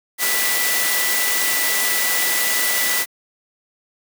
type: tone in noise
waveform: sine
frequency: 1975.5 Hz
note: B6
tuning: in tune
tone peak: -23 dBFS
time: 0.18-3.06 s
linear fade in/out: 50 ms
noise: white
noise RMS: -20 dBFS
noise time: 0.18-3.06 s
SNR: -6 dB
effects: high-pass 300 Hz 12 dB/octave